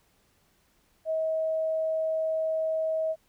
sine tone, 638 Hz, D#5, 43 cents sharp, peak -25 dBFS, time 1.05-3.16 s, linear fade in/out 50 ms, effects pink hiss -67 dBFS RMS until 3.28 s

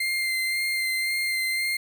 35% pulse tone with vibrato, 2094 Hz, C7, 1 cent sharp, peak -22 dBFS, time 0-1.77 s, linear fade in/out 5 ms, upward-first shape sine, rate 1.9 Hz, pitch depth 18 cents each way, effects none

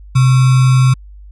sine tone with sample-and-hold, 129.4 Hz, C3, 19 cents flat, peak -6 dBFS, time 0.15-0.94 s, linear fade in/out 10 ms, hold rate 1225 Hz, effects added 50 Hz sine -33 dBFS peak until 1.31 s + resampled to 24000 Hz

